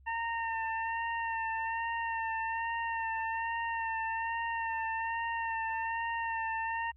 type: tone with vibrato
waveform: 25% pulse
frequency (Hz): 910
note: A#5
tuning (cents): -42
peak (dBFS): -28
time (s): 0.06-6.92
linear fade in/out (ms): 20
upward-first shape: sine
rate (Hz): 1.2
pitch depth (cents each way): 26
effects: added 66 Hz sine -56 dBFS peak until 6.96 s + resampled to 8000 Hz